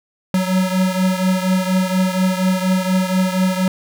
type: beating tone pair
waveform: square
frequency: 185 / 189.2 Hz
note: F#3 / F#3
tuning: 0 / +39 cents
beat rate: 4.2 Hz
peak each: -17 / -21 dBFS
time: 0.34-3.68 s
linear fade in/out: 2 ms
effects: none